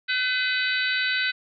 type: harmonic tone with a mistuned harmonic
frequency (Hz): 506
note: B4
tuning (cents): +42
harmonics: 3 / 4 / 5 / 6 / 7 / 8 / 9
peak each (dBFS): -25 / -30 / -30 / -34 / -39 / -29 / -36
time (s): 0.08-1.32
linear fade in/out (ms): 20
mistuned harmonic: 8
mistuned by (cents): -55
effects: none